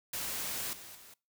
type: noise with level steps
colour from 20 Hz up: white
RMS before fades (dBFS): -37 / -49 / -54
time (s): 0.13-1.14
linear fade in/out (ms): 5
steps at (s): 0.73 / 0.95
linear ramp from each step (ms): 2
effects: noise-tail reverb RT60 0.3 s tail -24 dB re dry